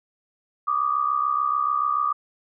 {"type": "tone pair together", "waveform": "sine", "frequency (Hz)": [1161.1, 1228], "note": ["D6", "D#6"], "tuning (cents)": [-20, -23], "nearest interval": "minor second", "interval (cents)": 97, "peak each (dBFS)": -23, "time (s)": [0.67, 2.13], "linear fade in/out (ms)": 10, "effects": []}